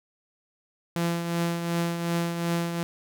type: tone with tremolo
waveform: sawtooth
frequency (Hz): 170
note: F3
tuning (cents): -46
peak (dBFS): -19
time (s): 0.96-2.83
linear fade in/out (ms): 0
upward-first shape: triangle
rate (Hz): 2.7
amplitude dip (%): 55
effects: none